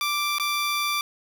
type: tone with dropouts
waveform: 15% pulse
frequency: 1174.7 Hz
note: D6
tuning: in tune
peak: -17 dBFS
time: 0.01-1.01 s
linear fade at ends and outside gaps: 1 ms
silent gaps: 0.384-0.398 s
effects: none